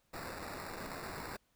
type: noise with sample-and-hold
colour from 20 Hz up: violet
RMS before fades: -44 dBFS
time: 0.13-1.37 s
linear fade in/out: 10 ms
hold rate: 3150 Hz
effects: pink hiss -75 dBFS RMS until 1.55 s